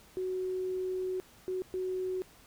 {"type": "tone bursts at uneven times", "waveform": "sine", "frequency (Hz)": 371.2, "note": "F#4", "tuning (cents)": 6, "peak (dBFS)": -31, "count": 3, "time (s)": [[0.17, 1.2], [1.48, 1.62], [1.74, 2.22]], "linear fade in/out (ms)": 0, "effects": ["pink hiss -58 dBFS RMS until 2.46 s"]}